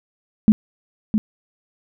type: tone with echo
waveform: sine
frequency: 214.8 Hz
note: A3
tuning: 41 cents flat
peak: -7 dBFS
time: 0.48-0.52 s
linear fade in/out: 0 ms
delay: 660 ms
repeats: 1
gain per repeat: -7 dB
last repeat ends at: 1.18 s
effects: none